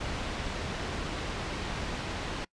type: low-pass noise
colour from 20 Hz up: pink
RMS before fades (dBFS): -35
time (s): 0-2.45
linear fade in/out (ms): 10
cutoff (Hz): 4200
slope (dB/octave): 12
effects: noise-tail reverb RT60 0.1 s tail -24 dB re dry + resampled to 22050 Hz